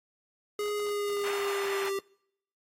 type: tone with pitch glide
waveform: square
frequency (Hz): 415.3 to 392.9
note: G#4 to G4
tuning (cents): 0 to +4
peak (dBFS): -30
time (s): 0.59-1.99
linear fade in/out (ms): 2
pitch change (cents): -96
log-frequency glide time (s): 0.75-1.84
type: band-pass noise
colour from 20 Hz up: pink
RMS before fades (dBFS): -38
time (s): 1.23-1.9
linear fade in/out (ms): 20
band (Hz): 790 to 2900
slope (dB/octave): 24
type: noise with exponential decay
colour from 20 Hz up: white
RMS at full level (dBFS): -43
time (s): 1.85-1.98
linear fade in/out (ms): 0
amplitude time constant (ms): 27
effects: noise-tail reverb RT60 0.7 s tail -24 dB re dry + AAC 48 kbps